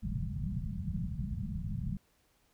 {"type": "low-pass noise", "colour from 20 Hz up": "white", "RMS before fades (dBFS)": -36, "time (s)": [0.02, 1.97], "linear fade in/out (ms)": 5, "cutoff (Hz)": 210, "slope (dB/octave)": 96, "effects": ["pink hiss -71 dBFS RMS until 2.53 s"]}